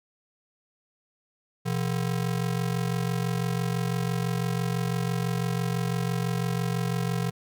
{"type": "ring-modulated tone", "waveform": "square", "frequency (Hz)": 146.83, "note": "D3", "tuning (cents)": 0, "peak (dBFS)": -23, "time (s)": [1.65, 7.31], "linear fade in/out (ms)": 20, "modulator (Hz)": 23, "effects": []}